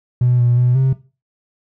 triangle tone with pitch steps, 123.5 / 121 / 123.6 / 132.5 Hz, B2 / B2 / B2 / C3, 0 / -35 / +2 / +22 cents, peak -8 dBFS, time 0.21-0.93 s, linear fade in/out 5 ms, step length 180 ms, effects noise-tail reverb RT60 0.3 s tail -18 dB re dry + tanh soft clip ceiling -7 dBFS

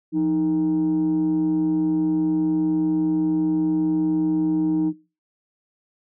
sine tone pair together, 173.22 / 312.5 Hz, F3 / D#4, -14 / +8 cents, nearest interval minor seventh, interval 1022 cents, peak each -25 / -17 dBFS, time 0.12-4.93 s, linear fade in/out 50 ms, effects noise-tail reverb RT60 0.3 s tail -19 dB re dry + tanh soft clip ceiling -15 dBFS

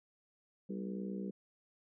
harmonic tone with a mistuned harmonic, 61.1 Hz, B1, 18 cents flat, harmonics 3 / 4 / 5 / 6 / 7 / 8, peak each -39 / -52 / -48 / -48 / -49 / -51 dBFS, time 0.69-1.31 s, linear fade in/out 10 ms, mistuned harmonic 3, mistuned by +110 cents, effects none

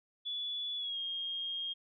sine tone with pitch glide, 3430 to 3237 Hz, A7 to G#7, -45 to -45 cents, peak -35 dBFS, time 0.25-1.74 s, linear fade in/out 20 ms, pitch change -100 cents, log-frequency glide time 0.77-0.98 s, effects none

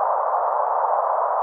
white band-pass noise, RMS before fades -21 dBFS, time 0-1.42 s, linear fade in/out 0 ms, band 560 to 1100 Hz, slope 48 dB/octave, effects none

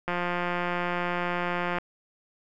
click train, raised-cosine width 0.5 ms, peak -14 dBFS, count 301, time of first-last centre 0.08-1.785 s, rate 176 Hz, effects none

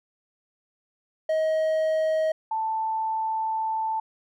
triangle / sine tone pair in turn, 632 / 883.3 Hz, D#5 / A5, +27 / +6 cents, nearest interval tritone, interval 579 cents, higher second, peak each -19 / -24 dBFS, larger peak first, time 1.29-2.32 / 2.51-4 s, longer second, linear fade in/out 5 ms, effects none

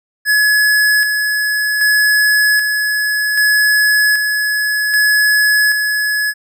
square tone with tremolo, 1697 Hz, G#6, 37 cents sharp, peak -10 dBFS, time 0.25-6.34 s, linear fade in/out 50 ms, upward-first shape square, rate 0.64 Hz, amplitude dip 40%, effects none

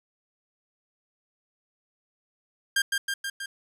sawtooth tone with echo, 1600 Hz, G6, 35 cents sharp, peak -17 dBFS, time 2.76-2.82 s, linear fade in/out 5 ms, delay 160 ms, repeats 4, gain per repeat -3 dB, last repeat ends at 3.46 s, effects resampled to 32000 Hz + 9-bit

